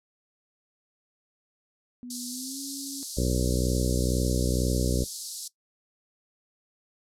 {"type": "tone with pitch glide", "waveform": "sine", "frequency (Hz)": [245.5, 275.6], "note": ["B3", "C#4"], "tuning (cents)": [-10, -10], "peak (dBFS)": -37, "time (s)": [2.03, 3.03], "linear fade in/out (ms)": 0, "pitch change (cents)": 200, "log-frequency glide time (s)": [2.28, 2.6]}
{"type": "band-pass noise", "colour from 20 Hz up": "pink", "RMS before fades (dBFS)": -38, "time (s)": [2.1, 5.48], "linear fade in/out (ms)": 5, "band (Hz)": [4200, 12000], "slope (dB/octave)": 48}
{"type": "harmonic tone", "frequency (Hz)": 62.1, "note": "B1", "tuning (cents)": 10, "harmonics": [1, 2, 3, 4, 5, 6, 7, 8, 9], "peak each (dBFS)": [-27, -30, -32, -33, -34, -35, -35, -36, -37], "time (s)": [3.17, 5.04], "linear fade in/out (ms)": 5}
{"effects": ["noise-tail reverb RT60 0.1 s tail -18 dB re dry"]}